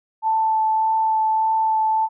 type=tone with vibrato; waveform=sine; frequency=880 Hz; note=A5; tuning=in tune; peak=-16 dBFS; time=0.22-2.09 s; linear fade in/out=50 ms; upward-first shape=sine; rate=1.7 Hz; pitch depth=10 cents each way; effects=none